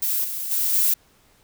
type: noise with level steps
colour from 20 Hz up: violet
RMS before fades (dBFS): -23 / -29 / -22 / -19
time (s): 0.02-0.94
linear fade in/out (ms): 5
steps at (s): 0.24 / 0.51 / 0.73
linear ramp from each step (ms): 5
effects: pink hiss -58 dBFS RMS until 1.43 s